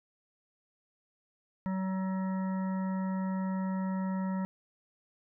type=harmonic tone; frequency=189.2 Hz; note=F#3; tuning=39 cents sharp; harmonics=1 / 3 / 5 / 7 / 9 / 10; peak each=-30 / -44 / -42 / -49 / -57 / -52 dBFS; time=1.66-4.45 s; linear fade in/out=0 ms; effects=none